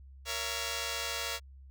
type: chord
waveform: 5% pulse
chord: A# diminished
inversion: none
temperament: just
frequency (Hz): 466.2 / 559.4 / 671.3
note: A#4 / C#5 / E5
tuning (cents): 0 / +16 / +31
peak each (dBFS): -27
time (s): 0.25-1.4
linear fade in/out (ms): 50
effects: added 67 Hz sine -49 dBFS peak until 1.7 s